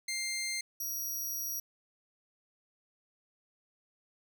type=tone pair in turn; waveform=15% pulse; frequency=2100 / 5744 Hz; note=C7 / F8; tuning=+6 / +48 cents; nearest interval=octave + perfect fourth; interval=1742 cents; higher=second; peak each=-27 / -29 dBFS; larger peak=first; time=0.08-0.61 / 0.8-1.6 s; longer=second; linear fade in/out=5 ms; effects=none